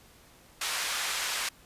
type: band-pass noise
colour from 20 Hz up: pink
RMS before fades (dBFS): -32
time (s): 0.61-1.49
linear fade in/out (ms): 5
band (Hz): 1300 to 9700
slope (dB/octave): 12
effects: pink hiss -57 dBFS RMS until 1.65 s + resampled to 32000 Hz